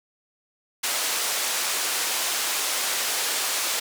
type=band-pass noise; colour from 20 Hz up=white; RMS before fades=-26 dBFS; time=0.83-3.8 s; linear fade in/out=10 ms; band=450 to 9500 Hz; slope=12 dB/octave; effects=none